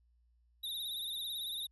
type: tone with vibrato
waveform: square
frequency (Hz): 3729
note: A#7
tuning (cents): 0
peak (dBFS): -38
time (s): 0.63-1.67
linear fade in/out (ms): 10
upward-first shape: triangle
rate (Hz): 18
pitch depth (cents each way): 99
effects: added 59 Hz sine -67 dBFS peak until 1.71 s + resampled to 32000 Hz